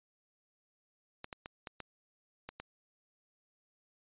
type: clicks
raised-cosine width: 0.3 ms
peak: -26 dBFS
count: 7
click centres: 1.244 / 1.328 / 1.459 / 1.672 / 1.803 / 2.49 / 2.6 s
effects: resampled to 8000 Hz